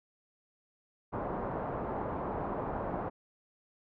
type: low-pass noise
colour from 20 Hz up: white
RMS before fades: -36 dBFS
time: 1.12-3.1 s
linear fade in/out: 20 ms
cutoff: 1000 Hz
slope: 24 dB/octave
effects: none